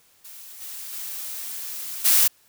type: noise with level steps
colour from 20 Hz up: blue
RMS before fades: -42 / -36 / -33 / -17 dBFS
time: 0.24-2.28 s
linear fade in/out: 10 ms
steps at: 0.6 / 0.92 / 2.04 s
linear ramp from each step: 20 ms
effects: white hiss -59 dBFS RMS until 2.48 s